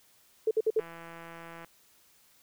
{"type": "tone bursts", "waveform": "sine", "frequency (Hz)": 440, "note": "A4", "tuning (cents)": 0, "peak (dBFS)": -22, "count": 4, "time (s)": [0.47, 0.801], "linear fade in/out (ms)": 5, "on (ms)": 40, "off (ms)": 57}
{"type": "click train", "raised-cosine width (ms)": 0.5, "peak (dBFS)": -31, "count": 144, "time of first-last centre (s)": [0.79, 1.646], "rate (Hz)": 167}
{"effects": ["white hiss -63 dBFS RMS until 2.42 s"]}